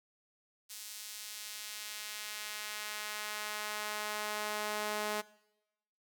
sawtooth tone with high-pass filter sweep, 211 Hz, G#3, 28 cents sharp, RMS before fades -40 dBFS, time 0.69-5.22 s, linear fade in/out 20 ms, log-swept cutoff 5400 to 500 Hz, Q 0.7, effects noise-tail reverb RT60 0.9 s tail -21 dB re dry

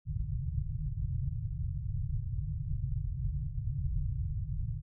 white low-pass noise, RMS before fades -34 dBFS, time 0.05-4.82 s, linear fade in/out 50 ms, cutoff 150 Hz, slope 96 dB/octave, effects none

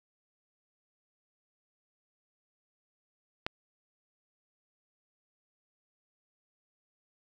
click, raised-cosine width 0.3 ms, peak -15 dBFS, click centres 3.465 s, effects 9-bit

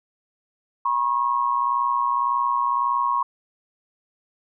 sine tone pair together, 966.2 / 1088 Hz, B5 / C#6, -38 / -33 cents, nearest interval major second, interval 205 cents, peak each -23 / -21 dBFS, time 0.85-3.23 s, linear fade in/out 5 ms, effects none

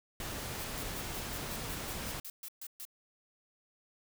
pink noise, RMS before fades -40 dBFS, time 0.2-2.2 s, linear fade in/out 2 ms
blue noise bursts, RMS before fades -44 dBFS, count 13, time 0.59-2.852 s, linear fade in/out 2 ms, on 54 ms, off 130 ms
effects none

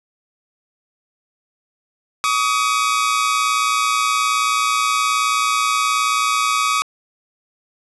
sawtooth tone pair together, 1137.2 / 1256 Hz, C#6 / D#6, +44 / +16 cents, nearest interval major second, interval 172 cents, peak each -15 dBFS, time 2.24-6.82 s, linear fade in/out 0 ms, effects resampled to 24000 Hz + 8-bit

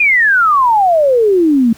sine exponential sweep, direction down, 2489 to 220 Hz, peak -7 dBFS, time 0-1.73 s, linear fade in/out 5 ms, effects pink hiss -42 dBFS RMS until 1.77 s

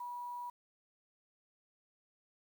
sine tone with quantisation, 970 Hz, B5, 31 cents flat, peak -40 dBFS, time 0-0.5 s, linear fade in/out 5 ms, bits 10, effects none

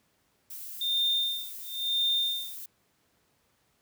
violet noise, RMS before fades -41 dBFS, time 0.5-2.66 s, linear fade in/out 5 ms
sine tone with tremolo, 3623 Hz, A7, 50 cents sharp, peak -23 dBFS, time 0.81-2.65 s, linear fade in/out 2 ms, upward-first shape sine, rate 0.98 Hz, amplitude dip 100%
effects pink hiss -70 dBFS RMS until 3.81 s + high-pass 80 Hz 12 dB/octave

